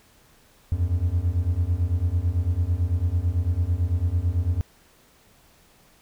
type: beating tone pair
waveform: triangle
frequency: 82.41 / 91.41 Hz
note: E2 / F#2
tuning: 0 / -20 cents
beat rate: 9 Hz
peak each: -22 / -21 dBFS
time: 0.72-4.61 s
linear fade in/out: 0 ms
effects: pink hiss -57 dBFS RMS until 6.01 s